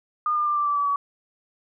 sine tone with pitch steps, 1217 / 1203 / 1189.2 / 1175.5 / 1162 / 1148.7 / 1135.5 Hz, D#6 / D6 / D6 / D6 / D6 / D6 / C#6, -39 / +41 / +21 / +1 / -19 / -39 / +41 cents, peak -20 dBFS, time 0.26-0.96 s, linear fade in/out 2 ms, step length 100 ms, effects none

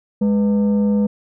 sine tone pair together, 207.7 / 494 Hz, G#3 / B4, 0 / 0 cents, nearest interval octave + minor third, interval 1500 cents, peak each -12 / -21 dBFS, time 0.21-1.07 s, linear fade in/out 10 ms, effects tanh soft clip ceiling -11 dBFS

